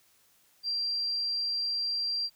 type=tone; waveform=sine; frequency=4731 Hz; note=D8; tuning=12 cents sharp; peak=-28 dBFS; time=0.63-2.3 s; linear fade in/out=50 ms; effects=white hiss -65 dBFS RMS until 2.35 s